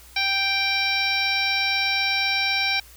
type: harmonic tone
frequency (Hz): 784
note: G5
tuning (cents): 0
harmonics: 1 / 2 / 3 / 4 / 5 / 6 / 7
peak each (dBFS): -30 / -31 / -23 / -34 / -27 / -33 / -29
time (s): 0.16-2.8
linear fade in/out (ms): 5
effects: added 60 Hz sine -49 dBFS peak until 2.96 s + white hiss -49 dBFS RMS until 2.96 s